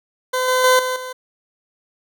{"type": "tone with level steps", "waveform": "20% pulse", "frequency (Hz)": 510, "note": "C5", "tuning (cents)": -44, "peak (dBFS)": [-13, -10, -6, -15, -23], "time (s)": [0.33, 1.13], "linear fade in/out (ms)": 10, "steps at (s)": [0.48, 0.64, 0.79, 0.96], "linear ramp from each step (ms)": 2, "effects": []}